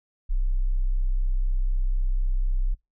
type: tone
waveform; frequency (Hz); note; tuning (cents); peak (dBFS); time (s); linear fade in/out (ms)
sine; 32; C1; -38; -20; 0.29-2.75; 20
effects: noise-tail reverb RT60 0.2 s tail -24 dB re dry